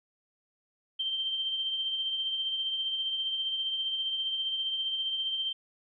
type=tone with tremolo; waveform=sine; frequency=3136 Hz; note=G7; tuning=in tune; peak=-27 dBFS; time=0.99-5.53 s; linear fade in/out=10 ms; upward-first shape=triangle; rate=15 Hz; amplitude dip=45%; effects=none